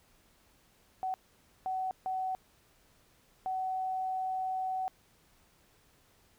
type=tone bursts at uneven times; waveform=sine; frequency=752 Hz; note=F#5; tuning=28 cents sharp; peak=-31 dBFS; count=4; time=1.03-1.14 / 1.66-1.91 / 2.06-2.35 / 3.46-4.88 s; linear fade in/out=0 ms; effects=pink hiss -66 dBFS RMS until 6.38 s